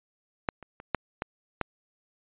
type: clicks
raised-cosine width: 0.5 ms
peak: -10 / -29 / -28 / -9 / -15 / -12 dBFS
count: 6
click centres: 0.488 / 0.627 / 0.801 / 0.947 / 1.221 / 1.613 s
effects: resampled to 8000 Hz